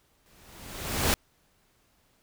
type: noise with exponential growth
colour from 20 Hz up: pink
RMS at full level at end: -22 dBFS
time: 0.26-1.14 s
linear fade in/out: 1 ms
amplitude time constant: 190 ms
effects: pink hiss -67 dBFS RMS until 2.22 s